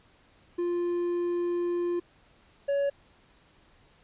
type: tone pair in turn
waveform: triangle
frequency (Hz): 349.2 / 562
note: F4 / C#5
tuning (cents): 0 / +24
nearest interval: minor sixth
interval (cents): 824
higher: second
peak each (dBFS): -24 / -22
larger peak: second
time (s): 0.58-2 / 2.68-2.9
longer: first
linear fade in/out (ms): 10
effects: pink hiss -61 dBFS RMS until 4.03 s + resampled to 8000 Hz